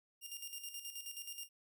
10% pulse tone with tremolo, 2807 Hz, F7, 8 cents sharp, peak -34 dBFS, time 0.21-1.49 s, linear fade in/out 50 ms, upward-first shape square, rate 9.4 Hz, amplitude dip 60%, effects none

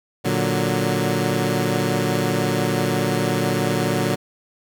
15% pulse chord, Bb augmented, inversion none, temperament equal, 116.54 / 146.83 / 185 Hz, Bb2 / D3 / F#3, 0 / 0 / 0 cents, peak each -17 dBFS, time 0.24-4.16 s, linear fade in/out 20 ms, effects none

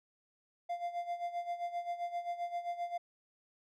triangle tone with tremolo, 696 Hz, F5, 6 cents flat, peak -31 dBFS, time 0.69-2.98 s, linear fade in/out 10 ms, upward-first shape sine, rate 7.6 Hz, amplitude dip 75%, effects none

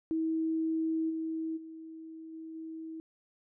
sine tone with level steps, 321.8 Hz, E4, 42 cents flat, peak -28 / -32 / -43 / -41 / -39 dBFS, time 0.11-3 s, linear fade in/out 0 ms, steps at 1.09 / 1.56 / 2.32 / 2.54 s, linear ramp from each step 20 ms, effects none

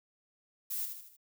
violet noise with echo, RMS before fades -36 dBFS, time 0.7-0.86 s, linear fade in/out 10 ms, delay 77 ms, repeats 4, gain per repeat -6 dB, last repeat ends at 1.168 s, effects none

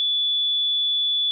sine tone, 3450 Hz, A7, 35 cents flat, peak -19 dBFS, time 0-1.31 s, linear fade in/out 0 ms, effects none

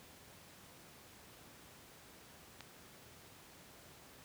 click, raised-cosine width 0.2 ms, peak -30 dBFS, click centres 2.607 s, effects pink hiss -58 dBFS RMS until 4.24 s + high-pass 80 Hz 12 dB/octave

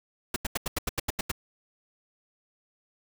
pink noise bursts, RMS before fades -28 dBFS, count 10, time 0.34-1.316 s, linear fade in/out 5 ms, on 22 ms, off 84 ms, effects none

